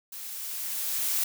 blue noise with level ramp, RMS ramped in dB -40 to -26 dBFS, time 0.12-1.24 s, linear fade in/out 5 ms, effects none

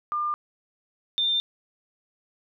sine tone pair in turn, 1200 / 3596 Hz, D6 / A7, +37 / +37 cents, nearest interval octave + perfect fifth, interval 1900 cents, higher second, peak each -24 / -21 dBFS, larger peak second, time 0.12-0.34 / 1.18-1.4 s, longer neither, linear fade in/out 0 ms, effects none

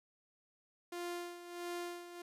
sawtooth tone with tremolo, 349.2 Hz, F4, in tune, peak -35 dBFS, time 0.92-2.22 s, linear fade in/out 5 ms, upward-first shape sine, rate 1.5 Hz, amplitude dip 70%, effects resampled to 32000 Hz + 12-bit

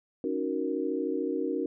sine chord, D# minor seventh, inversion third, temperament equal, 277.2 / 311.1 / 370 / 466.2 Hz, C#4 / D#4 / F#4 / A#4, 0 / 0 / 0 / 0 cents, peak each -33 dBFS, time 0.24-1.66 s, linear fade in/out 2 ms, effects none

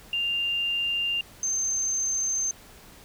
sine tone pair in turn, 2794 / 6283 Hz, F7 / G8, 0 / +3 cents, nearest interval octave + major second, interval 1403 cents, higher second, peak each -24 dBFS, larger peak neither, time 0.13-1.21 / 1.43-2.51 s, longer neither, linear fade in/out 2 ms, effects pink hiss -50 dBFS RMS until 3.04 s

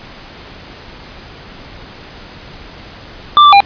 square tone with pitch steps, 1180 / 1170 / 802 Hz, D6 / D6 / G5, +8 / -7 / +39 cents, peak -3 dBFS, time 3.37-3.604 s, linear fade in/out 0 ms, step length 78 ms, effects pink hiss -34 dBFS RMS until 3.65 s + resampled to 11025 Hz

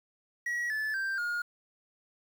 triangle tone with pitch steps, 1916 / 1736.8 / 1574.4 / 1427.1 Hz, A#6 / A6 / G6 / F6, +47 / -23 / +7 / +37 cents, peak -28 dBFS, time 0.46-1.42 s, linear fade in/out 5 ms, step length 240 ms, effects 9-bit

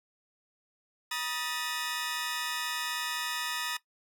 15% pulse tone cluster, 963 / 1251 / 1776 Hz, B5 / D#6 / A6, -44 / +9 / +16 cents, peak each -30 dBFS, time 1.11-3.77 s, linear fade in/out 5 ms, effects noise-tail reverb RT60 0.1 s tail -17 dB re dry

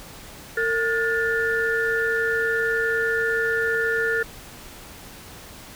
sine tone cluster, 454.4 / 1432 / 1763 Hz, A#4 / F6 / A6, -44 / +43 / +3 cents, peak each -24 dBFS, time 0.57-4.23 s, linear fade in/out 5 ms, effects tanh soft clip ceiling -10 dBFS + pink hiss -42 dBFS RMS until 5.75 s

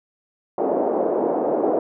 pink band-pass noise, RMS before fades -21 dBFS, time 0.58-1.79 s, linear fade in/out 2 ms, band 320 to 690 Hz, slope 24 dB/octave, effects none

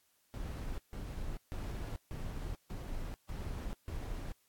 brown noise bursts, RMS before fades -40 dBFS, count 7, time 0.34-4.32 s, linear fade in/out 0 ms, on 440 ms, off 150 ms, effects white hiss -73 dBFS RMS until 4.48 s + AAC 64 kbps

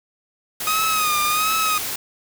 white noise, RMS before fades -27 dBFS, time 0.6-1.96 s, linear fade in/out 5 ms
sawtooth tone with vibrato, 1247 Hz, D#6, 3 cents sharp, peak -15 dBFS, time 0.67-1.78 s, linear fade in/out 2 ms, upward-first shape sine, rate 1.4 Hz, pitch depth 66 cents each way
effects none

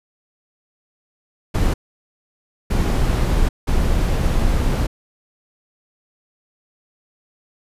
brown noise bursts at uneven times, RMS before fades -17 dBFS, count 3, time 1.54-1.74 / 2.7-3.49 / 3.67-4.87 s, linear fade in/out 10 ms, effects resampled to 32000 Hz

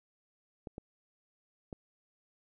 clicks, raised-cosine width 2 ms, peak -28 dBFS, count 3, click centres 0.672 / 0.781 / 1.728 s, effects none

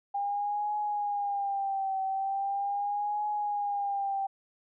sine tone with vibrato, 802 Hz, G5, 39 cents sharp, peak -28 dBFS, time 0.14-4.27 s, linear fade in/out 10 ms, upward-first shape triangle, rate 0.4 Hz, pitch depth 79 cents each way, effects none

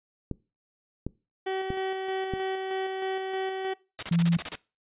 clicks, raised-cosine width 3 ms, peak -18 dBFS, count 4, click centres 0.313 / 1.066 / 1.704 / 2.337 s
30% pulse tone with tremolo, 380.9 Hz, G4, 50 cents flat, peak -25 dBFS, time 1.46-3.74 s, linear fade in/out 10 ms, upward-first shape square, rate 3.2 Hz, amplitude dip 30%
white noise bursts, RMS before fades -31 dBFS, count 9, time 3.99-4.554 s, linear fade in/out 0 ms, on 36 ms, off 30 ms
sine tone, 169.8 Hz, F3, 48 cents flat, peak -20 dBFS, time 4.11-4.37 s, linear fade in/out 5 ms
effects noise-tail reverb RT60 0.3 s tail -22 dB re dry + resampled to 8000 Hz

